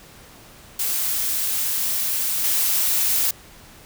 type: noise with level steps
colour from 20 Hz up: blue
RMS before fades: -23 / -20 dBFS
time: 0.79-3.31 s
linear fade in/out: 5 ms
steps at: 2.44 s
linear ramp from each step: 5 ms
effects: pink hiss -46 dBFS RMS until 3.85 s